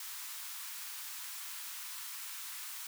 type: high-pass noise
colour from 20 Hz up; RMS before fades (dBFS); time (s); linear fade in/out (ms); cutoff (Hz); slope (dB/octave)
white; -44; 0-2.87; 2; 900; 48
effects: none